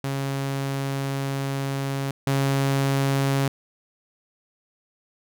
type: tone pair in turn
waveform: sawtooth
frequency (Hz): 137.2 / 137.2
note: C#3 / C#3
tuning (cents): -17 / -17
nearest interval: unison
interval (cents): 0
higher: neither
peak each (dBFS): -21 / -16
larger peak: second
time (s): 0.04-2.11 / 2.27-3.48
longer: first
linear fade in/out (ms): 2
effects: none